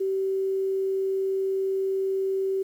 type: tone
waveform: sine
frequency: 385.1 Hz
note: G4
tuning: 31 cents flat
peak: -23 dBFS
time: 0-2.63 s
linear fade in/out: 10 ms
effects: 9-bit